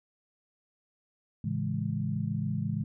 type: chord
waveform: sine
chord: A major seventh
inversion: none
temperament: equal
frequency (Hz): 110 / 138.59 / 164.81 / 207.7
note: A2 / C#3 / E3 / G#3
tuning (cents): 0 / 0 / 0 / 0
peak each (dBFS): -34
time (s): 1.44-2.84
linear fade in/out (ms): 5
effects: none